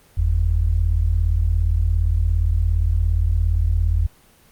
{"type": "tone pair together", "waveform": "sine", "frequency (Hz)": [46.07, 83.4], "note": ["F#1", "E2"], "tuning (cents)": [-7, 21], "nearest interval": "minor seventh", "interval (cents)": 1028, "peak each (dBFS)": -18, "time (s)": [0.17, 4.07], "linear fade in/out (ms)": 10, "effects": ["pink hiss -53 dBFS RMS until 4.51 s", "Opus 24 kbps"]}